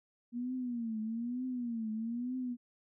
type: tone with vibrato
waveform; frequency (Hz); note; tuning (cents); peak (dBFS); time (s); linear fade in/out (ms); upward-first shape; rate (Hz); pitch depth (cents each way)
sine; 236; A#3; +22; -34; 0.32-2.57; 50; triangle; 1.1; 160
effects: none